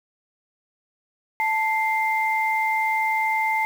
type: tone pair together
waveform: sine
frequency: 880 / 2093 Hz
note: A5 / C7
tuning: 0 / 0 cents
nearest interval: octave + minor third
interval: 1500 cents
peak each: -22 / -23 dBFS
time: 1.4-3.65 s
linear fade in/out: 0 ms
effects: 7-bit